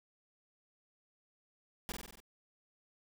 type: noise with echo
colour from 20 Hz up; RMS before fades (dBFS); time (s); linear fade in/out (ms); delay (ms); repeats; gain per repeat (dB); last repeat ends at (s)
pink; -40; 1.89-1.92; 0; 47; 6; -3; 2.202
effects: none